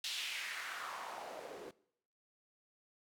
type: noise with band-pass filter sweep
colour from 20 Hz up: white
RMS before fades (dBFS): -44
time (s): 0.04-1.71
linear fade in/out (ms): 2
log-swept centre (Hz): 3800 to 370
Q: 2.4
effects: noise-tail reverb RT60 0.7 s tail -21 dB re dry